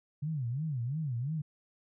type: tone with vibrato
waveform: sine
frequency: 136.8 Hz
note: C#3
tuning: 23 cents flat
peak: -31 dBFS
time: 0.22-1.42 s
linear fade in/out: 10 ms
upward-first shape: sine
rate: 2.9 Hz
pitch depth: 280 cents each way
effects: none